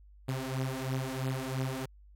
sawtooth beating tone pair, 130 / 133 Hz, C3 / C3, -11 / +29 cents, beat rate 3 Hz, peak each -31 dBFS, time 0.28-1.86 s, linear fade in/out 10 ms, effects added 50 Hz sine -53 dBFS peak until 2.15 s + AAC 64 kbps

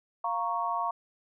sine chord, Bb minor, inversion second, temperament equal, 698.5 / 932.3 / 1108.7 Hz, F5 / Bb5 / Db6, 0 / 0 / 0 cents, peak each -33 / -32 / -31 dBFS, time 0.24-0.91 s, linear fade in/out 5 ms, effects none

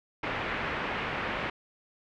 white low-pass noise, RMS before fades -33 dBFS, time 0.23-1.5 s, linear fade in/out 5 ms, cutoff 2400 Hz, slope 24 dB/octave, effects none

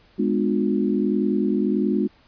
sine chord, G# diminished seventh, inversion none, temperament just, 207.7 / 249.2 / 299 / 358.8 Hz, G#3 / B3 / D4 / F4, 0 / +16 / +31 / +47 cents, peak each -22 / -25 / -25 / -25 dBFS, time 0.18-2.08 s, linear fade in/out 20 ms, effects pink hiss -56 dBFS RMS until 2.27 s + resampled to 11025 Hz

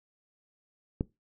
click, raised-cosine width 3 ms, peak -15 dBFS, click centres 1.009 s, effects noise-tail reverb RT60 0.2 s tail -20 dB re dry

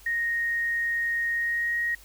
sine tone with pitch glide, 1864.7 to 1882 Hz, A#6 to A#6, 0 to +16 cents, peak -24 dBFS, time 0.06-1.95 s, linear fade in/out 5 ms, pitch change +16 cents, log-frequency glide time 1.32-1.77 s, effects added 50 Hz sine -52 dBFS peak until 2.04 s + white hiss -53 dBFS RMS until 2.04 s

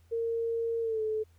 sine tone with pitch glide, 459.8 to 434 Hz, A#4 to A4, -24 to -24 cents, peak -28 dBFS, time 0.11-1.24 s, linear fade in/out 20 ms, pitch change -100 cents, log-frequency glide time 0.81-1.02 s, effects added 84 Hz sine -58 dBFS peak until 1.38 s + pink hiss -70 dBFS RMS until 1.38 s

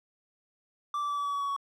triangle tone with pitch steps, 1170 / 1162.6 / 1155.2 / 1147.9 / 1140.6 / 1133.4 / 1126.2 / 1119.1 Hz, D6 / D6 / D6 / D6 / C#6 / C#6 / C#6 / C#6, -7 / -18 / -29 / -40 / +49 / +38 / +27 / +16 cents, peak -27 dBFS, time 0.94-1.564 s, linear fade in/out 2 ms, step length 78 ms, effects none

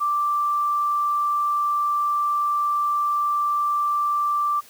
sine tone, 1174.7 Hz, D6, in tune, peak -19 dBFS, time 0-4.61 s, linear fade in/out 20 ms, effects white hiss -49 dBFS RMS until 4.69 s

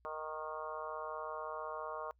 harmonic tone with a mistuned harmonic, 155.56 Hz, D#3, in tune, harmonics 3 / 4 / 5 / 6 / 7 / 8 / 9, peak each -47 / -45 / -51 / -48 / -45 / -49 / -53 dBFS, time 0.05-2.11 s, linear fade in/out 0 ms, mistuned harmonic 8, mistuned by -20 cents, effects noise-tail reverb RT60 0.1 s tail -25 dB re dry + added 60 Hz sine -68 dBFS peak until 2.19 s

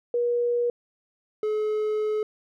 sine / triangle tone pair in turn, 480 / 427.6 Hz, B4 / A4, -49 / -49 cents, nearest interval major second, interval 200 cents, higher first, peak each -21 dBFS, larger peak neither, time 0.14-0.7 / 1.43-2.23 s, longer second, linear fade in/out 2 ms, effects none

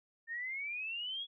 sine exponential sweep, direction up, 1800 to 3388 Hz, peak -37 dBFS, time 0.27-1.27 s, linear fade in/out 50 ms, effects none

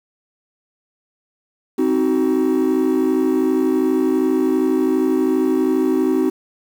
triangle chord, C diminished, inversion none, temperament just, 261.6 / 314 / 376.7 Hz, C4 / Eb4 / Gb4, 0 / +16 / +31 cents, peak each -16 dBFS, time 1.78-6.3 s, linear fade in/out 10 ms, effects tanh soft clip ceiling -8 dBFS + 7-bit

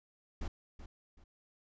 brown noise with echo, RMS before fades -37 dBFS, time 0.41-0.48 s, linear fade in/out 5 ms, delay 380 ms, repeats 2, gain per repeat -11 dB, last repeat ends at 1.24 s, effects resampled to 16000 Hz

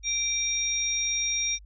sine tone cluster, 2352 / 3699 / 5700 Hz, D7 / A#7 / F8, +2 / -14 / +34 cents, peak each -31 / -31 / -27 dBFS, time 0.03-1.59 s, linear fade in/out 50 ms, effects added 50 Hz sine -46 dBFS peak until 1.65 s

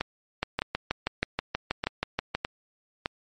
two click trains, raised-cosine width 0.3 ms, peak -10 / -11 dBFS, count 13 / 6, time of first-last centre 0.43-2.35 / 0.01-3.059 s, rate 6.25 / 1.64 Hz, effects MP3 48 kbps

